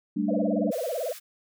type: chord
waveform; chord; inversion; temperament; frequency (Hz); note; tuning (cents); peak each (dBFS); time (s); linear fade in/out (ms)
sine; G suspended second; none; equal; 196 / 220 / 293.7; G3 / A3 / D4; 0 / 0 / 0; -28; 0.16-0.71; 10
type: tone with vibrato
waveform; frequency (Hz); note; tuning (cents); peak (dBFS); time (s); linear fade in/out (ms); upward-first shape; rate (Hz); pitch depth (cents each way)
sine; 571; D5; -49; -27; 0.28-1.13; 10; sine; 18; 290
type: high-pass noise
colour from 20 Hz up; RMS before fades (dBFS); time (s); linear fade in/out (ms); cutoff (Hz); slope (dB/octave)
white; -43; 0.71-1.2; 20; 1100; 48
effects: none